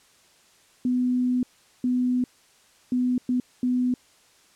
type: tone bursts at uneven times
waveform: sine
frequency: 249.7 Hz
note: B3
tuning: 19 cents sharp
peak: -20 dBFS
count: 5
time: 0.85-1.43 / 1.84-2.24 / 2.92-3.18 / 3.29-3.4 / 3.63-3.94 s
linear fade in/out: 2 ms
effects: white hiss -58 dBFS RMS until 4.55 s + low-pass 9000 Hz 12 dB/octave